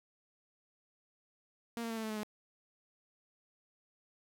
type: tone with pitch steps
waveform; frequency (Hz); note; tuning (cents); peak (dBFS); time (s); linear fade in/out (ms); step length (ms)
sawtooth; 233.1 / 229.4 / 225.7 / 222.1 / 218.5 / 215 / 211.5; A#3 / A#3 / A3 / A3 / A3 / A3 / G#3; 0 / -28 / +44 / +16 / -12 / -40 / +32; -33; 1.77-2.232; 0; 66
effects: none